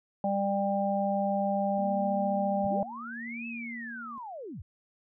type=harmonic tone; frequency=198.5 Hz; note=G3; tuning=22 cents sharp; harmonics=1 / 3 / 4; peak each=-30 / -30 / -30 dBFS; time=0.24-2.83 s; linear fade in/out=2 ms
type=tone with tremolo; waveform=sine; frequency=233.1 Hz; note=A#3; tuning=in tune; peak=-37 dBFS; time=1.78-4.18 s; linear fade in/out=0 ms; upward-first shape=sine; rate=0.73 Hz; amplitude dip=60%
type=linear two-way sweep; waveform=sine; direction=up then down; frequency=54.3 to 2637 to 54.3 Hz; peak=-38 dBFS; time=2.64-4.62 s; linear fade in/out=5 ms; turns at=3.47 s
effects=none